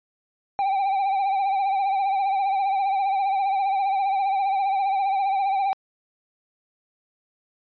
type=tone with vibrato; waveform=triangle; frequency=784 Hz; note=G5; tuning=in tune; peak=-18 dBFS; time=0.59-5.73 s; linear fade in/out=0 ms; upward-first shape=triangle; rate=15 Hz; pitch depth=67 cents each way; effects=resampled to 11025 Hz